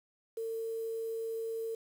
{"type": "tone with quantisation", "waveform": "sine", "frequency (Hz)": 451.9, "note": "A4", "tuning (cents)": 46, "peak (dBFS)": -34, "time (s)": [0.37, 1.75], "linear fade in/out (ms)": 5, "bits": 9, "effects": []}